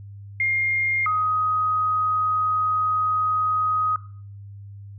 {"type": "tone pair in turn", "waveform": "sine", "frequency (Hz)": [2122, 1254.8], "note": ["C7", "D#6"], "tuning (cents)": [24, 14], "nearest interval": "major sixth", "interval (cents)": 910, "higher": "first", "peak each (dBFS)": -19, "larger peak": "neither", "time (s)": [[0.4, 1.06], [1.06, 3.96]], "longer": "second", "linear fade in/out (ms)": 2, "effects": ["noise-tail reverb RT60 0.5 s tail -17 dB re dry", "added 100 Hz sine -37 dBFS peak until 4.98 s"]}